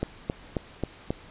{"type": "click train", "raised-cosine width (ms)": 2, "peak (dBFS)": -13, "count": 5, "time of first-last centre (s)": [0.03, 1.105], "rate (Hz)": 3.72, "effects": ["pink hiss -49 dBFS RMS until 1.3 s", "resampled to 8000 Hz"]}